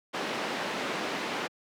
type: band-pass noise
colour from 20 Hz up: pink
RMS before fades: -33 dBFS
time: 0.13-1.48 s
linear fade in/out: 20 ms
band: 250 to 3500 Hz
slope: 12 dB/octave
effects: high-pass 150 Hz 12 dB/octave